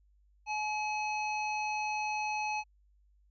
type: harmonic tone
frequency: 850 Hz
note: G#5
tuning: 40 cents sharp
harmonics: 1 / 3 / 5 / 7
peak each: -33 / -36 / -48 / -48 dBFS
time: 0.46-2.64 s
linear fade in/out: 50 ms
effects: added 50 Hz sine -63 dBFS peak until 3.3 s